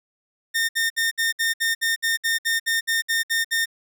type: tone bursts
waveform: sawtooth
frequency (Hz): 1823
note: A#6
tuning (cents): -39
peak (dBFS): -16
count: 15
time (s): 0.54-3.658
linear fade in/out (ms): 20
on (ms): 150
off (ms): 62
effects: none